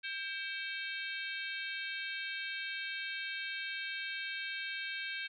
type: harmonic tone with a mistuned harmonic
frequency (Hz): 529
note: C5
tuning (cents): +19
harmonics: 3 / 4 / 5 / 6 / 7 / 8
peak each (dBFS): -41 / -43 / -45 / -47 / -48 / -49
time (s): 0.03-5.28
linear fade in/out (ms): 20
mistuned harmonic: 4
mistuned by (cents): +130
effects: none